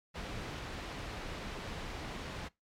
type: low-pass noise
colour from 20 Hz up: pink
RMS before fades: -42 dBFS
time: 0.14-2.49 s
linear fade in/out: 20 ms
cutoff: 4000 Hz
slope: 12 dB/octave
effects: noise-tail reverb RT60 0.2 s tail -22 dB re dry + MP3 96 kbps